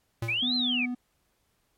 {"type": "tone with exponential decay", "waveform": "square", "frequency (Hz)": 114.8, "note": "A#2", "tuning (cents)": -26, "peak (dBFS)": -27, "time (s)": [0.22, 0.51], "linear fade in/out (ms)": 5, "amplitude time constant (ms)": 61}
{"type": "linear two-way sweep", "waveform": "sine", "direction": "up then down", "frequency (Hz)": [2217, 4186, 2217], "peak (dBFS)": -25, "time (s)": [0.28, 0.86], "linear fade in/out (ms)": 10, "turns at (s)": 0.55}
{"type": "tone", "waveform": "triangle", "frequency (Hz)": 246.9, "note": "B3", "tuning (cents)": 0, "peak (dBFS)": -27, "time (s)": [0.42, 0.95], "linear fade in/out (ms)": 10}
{"effects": ["pink hiss -72 dBFS RMS until 1.77 s", "MP3 64 kbps"]}